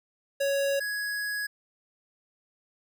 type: tone pair in turn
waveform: square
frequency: 556 / 1669.9 Hz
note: C#5 / G#6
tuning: +5 / +9 cents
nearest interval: octave + perfect fifth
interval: 1904 cents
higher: second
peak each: -25 / -30 dBFS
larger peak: first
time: 0.4-0.8 / 0.8-1.47 s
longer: second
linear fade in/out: 10 ms
effects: none